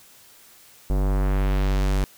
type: tone with low-pass filter sweep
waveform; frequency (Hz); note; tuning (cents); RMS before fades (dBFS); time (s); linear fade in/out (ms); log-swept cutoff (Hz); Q
square; 48.31; G1; -25; -21; 0.9-2.04; 0; 680 to 12000; 0.84
effects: white hiss -51 dBFS RMS until 2.17 s